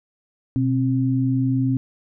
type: tone pair together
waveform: sine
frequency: 125.2 / 265.3 Hz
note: B2 / C4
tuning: +24 / +24 cents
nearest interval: octave + minor second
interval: 1300 cents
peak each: -20 dBFS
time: 0.56-1.77 s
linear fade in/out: 0 ms
effects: none